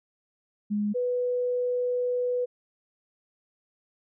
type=tone pair in turn; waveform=sine; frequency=207.7 / 494 Hz; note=G#3 / B4; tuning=0 / 0 cents; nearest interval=octave + minor third; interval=1500 cents; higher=second; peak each=-24 dBFS; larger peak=neither; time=0.7-0.94 / 0.94-2.46 s; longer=second; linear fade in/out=20 ms; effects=none